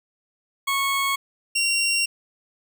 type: tone pair in turn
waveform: 20% pulse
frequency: 1101 / 2754 Hz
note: C#6 / F7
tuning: -12 / -25 cents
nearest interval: octave + major third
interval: 1587 cents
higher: second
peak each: -16 / -15 dBFS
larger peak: second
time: 0.67-1.16 / 1.55-2.06 s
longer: second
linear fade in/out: 10 ms
effects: none